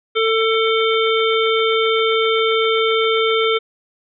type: harmonic tone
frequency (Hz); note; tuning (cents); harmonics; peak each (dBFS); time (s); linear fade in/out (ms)
446.2; A4; +24; 1 / 3 / 5 / 7 / 8; -16 / -21 / -23 / -24 / -25; 0.15-3.59; 20
effects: none